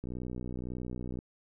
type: click train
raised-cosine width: 3 ms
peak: -26 dBFS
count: 72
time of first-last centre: 0.04-1.189 s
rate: 61.8 Hz
effects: none

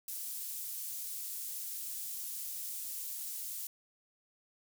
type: high-pass noise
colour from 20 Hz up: pink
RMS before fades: -41 dBFS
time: 0.08-3.67 s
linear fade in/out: 2 ms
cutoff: 9900 Hz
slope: 12 dB/octave
effects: none

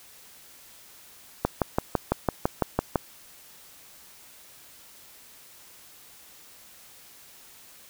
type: click train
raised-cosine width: 1 ms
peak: -7 dBFS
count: 10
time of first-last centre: 1.45-2.958 s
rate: 5.97 Hz
effects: white hiss -51 dBFS RMS until 7.89 s

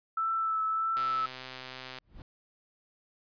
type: tone with vibrato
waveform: sine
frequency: 1318.5 Hz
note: E6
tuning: in tune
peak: -27 dBFS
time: 0.17-1.26 s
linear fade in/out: 5 ms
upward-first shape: triangle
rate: 1.6 Hz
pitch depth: 21 cents each way
type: click train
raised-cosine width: 0.2 ms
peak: -24 dBFS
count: 132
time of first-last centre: 0.97-1.986 s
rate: 129 Hz
type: noise with exponential growth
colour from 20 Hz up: brown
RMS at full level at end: -40 dBFS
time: 1.99-2.22 s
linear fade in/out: 2 ms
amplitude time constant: 48 ms
effects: resampled to 11025 Hz

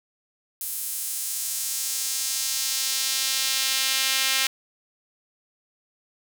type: tone with high-pass filter sweep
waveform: sawtooth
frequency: 265.9 Hz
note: C4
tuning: 28 cents sharp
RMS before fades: -26 dBFS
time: 0.61-4.47 s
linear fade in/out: 2 ms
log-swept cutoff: 11000 to 2600 Hz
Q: 1
effects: none

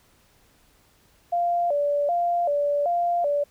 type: tone with vibrato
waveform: sine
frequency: 634 Hz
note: D#5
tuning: 32 cents sharp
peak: -20 dBFS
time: 1.32-3.44 s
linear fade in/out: 10 ms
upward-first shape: square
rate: 1.3 Hz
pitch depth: 160 cents each way
effects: pink hiss -60 dBFS RMS until 3.5 s

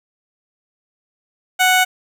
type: tone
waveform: 15% pulse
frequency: 740 Hz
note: F#5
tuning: in tune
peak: -5 dBFS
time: 1.59-1.85 s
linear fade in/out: 20 ms
effects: none

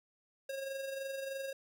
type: tone with amplitude modulation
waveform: square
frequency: 542 Hz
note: C#5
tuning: 39 cents flat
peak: -37 dBFS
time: 0.49-1.53 s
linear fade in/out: 5 ms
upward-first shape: sine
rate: 23.2 Hz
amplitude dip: 45%
effects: none

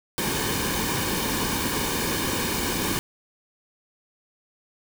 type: noise with comb filter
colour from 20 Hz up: pink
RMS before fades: -26 dBFS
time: 0.18-2.99 s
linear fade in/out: 0 ms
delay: 1.5 ms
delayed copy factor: -0.65
effects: none

